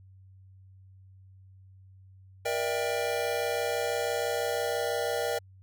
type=chord; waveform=square; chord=E half-diminished seventh; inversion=second; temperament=just; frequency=474.7 / 593.3 / 659.3 / 791.1 Hz; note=Bb4 / D5 / E5 / G5; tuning=+31 / +18 / 0 / +16 cents; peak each=-32 / -34 / -36 / -36 dBFS; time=2.45-5.39 s; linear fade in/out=10 ms; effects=added 95 Hz sine -51 dBFS peak until 5.62 s